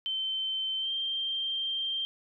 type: tone with pitch glide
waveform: sine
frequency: 3093 to 3163 Hz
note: G7 to G7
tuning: -24 to +15 cents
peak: -29 dBFS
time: 0.06-2.05 s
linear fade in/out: 0 ms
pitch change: +39 cents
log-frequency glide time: 0.79-0.9 s
effects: none